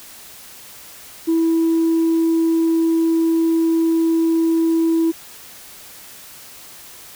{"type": "tone", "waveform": "sine", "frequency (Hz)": 328.2, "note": "E4", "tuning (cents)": -8, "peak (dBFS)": -12, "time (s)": [1.27, 5.12], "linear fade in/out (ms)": 20, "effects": ["tanh soft clip ceiling -11 dBFS", "white hiss -40 dBFS RMS until 7.15 s"]}